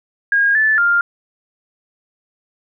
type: tone with pitch steps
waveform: sine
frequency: 1629 / 1747 / 1400 Hz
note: G#6 / A6 / F6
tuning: -34 / -13 / +4 cents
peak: -11 dBFS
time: 0.32-1.01 s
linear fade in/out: 2 ms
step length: 230 ms
effects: none